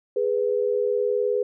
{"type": "tone pair together", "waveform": "sine", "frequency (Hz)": [414.3, 493.9], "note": ["G#4", "B4"], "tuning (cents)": [-4, 0], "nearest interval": "minor third", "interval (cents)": 304, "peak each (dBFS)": -23, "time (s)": [0.16, 1.43], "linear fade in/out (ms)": 5, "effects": []}